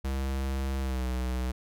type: tone with pitch glide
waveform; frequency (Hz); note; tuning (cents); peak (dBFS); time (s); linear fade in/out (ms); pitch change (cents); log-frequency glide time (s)
square; 66.9 to 63.15; C2 to B1; +39 to +39; -29; 0.04-1.52; 10; -100; 0.8-1.05
effects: none